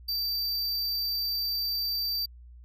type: tone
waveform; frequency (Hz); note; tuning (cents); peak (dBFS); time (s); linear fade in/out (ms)
square; 4655; D8; -16; -28; 0.08-2.26; 10
effects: added 60 Hz sine -46 dBFS peak until 2.64 s